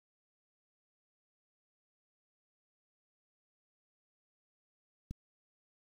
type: click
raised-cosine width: 5 ms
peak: -28 dBFS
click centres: 5.11 s
effects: 9-bit